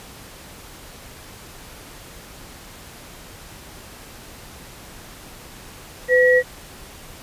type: tone pair together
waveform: sine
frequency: 503.6 / 1919 Hz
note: B4 / A#6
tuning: +34 / +50 cents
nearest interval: octave + major seventh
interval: 2316 cents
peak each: -13 / -16 dBFS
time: 6.08-6.43 s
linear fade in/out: 50 ms
effects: pink hiss -41 dBFS RMS until 7.22 s + resampled to 32000 Hz